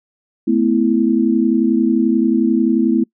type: chord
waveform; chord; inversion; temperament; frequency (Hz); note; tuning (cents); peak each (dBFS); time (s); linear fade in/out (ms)
sine; A suspended second; none; equal with one note detuned; 220 / 251.3 / 329.6; A3 / B3 / E4; 0 / +30 / 0; -16; 0.47-3.04; 10
effects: noise-tail reverb RT60 0.1 s tail -24 dB re dry